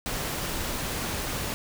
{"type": "noise", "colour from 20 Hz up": "pink", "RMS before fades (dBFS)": -31, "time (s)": [0.06, 1.54], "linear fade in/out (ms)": 0, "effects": []}